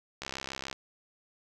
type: click train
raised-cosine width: 0.2 ms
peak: -19 dBFS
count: 35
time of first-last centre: 0.22-0.728 s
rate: 66.9 Hz
effects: none